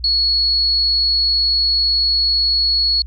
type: tone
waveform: sine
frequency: 4362 Hz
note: C#8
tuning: 29 cents flat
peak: -13 dBFS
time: 0.04-3.02 s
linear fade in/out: 2 ms
effects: added 60 Hz sine -28 dBFS peak until 3.06 s